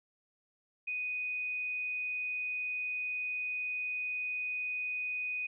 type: tone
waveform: sine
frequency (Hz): 2489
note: D#7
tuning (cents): 0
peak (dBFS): -33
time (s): 0.87-5.47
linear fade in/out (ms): 10
effects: none